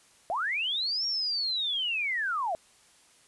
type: linear two-way sweep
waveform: sine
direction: up then down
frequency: 620 to 5600 to 620 Hz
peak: -27 dBFS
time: 0.3-2.55 s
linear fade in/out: 0 ms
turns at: 1.06 s
effects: white hiss -60 dBFS RMS until 3.27 s + resampled to 24000 Hz